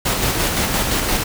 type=noise with tremolo; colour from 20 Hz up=pink; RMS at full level=-18 dBFS; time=0.05-1.24 s; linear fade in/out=10 ms; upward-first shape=square; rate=5.8 Hz; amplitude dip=30%; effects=none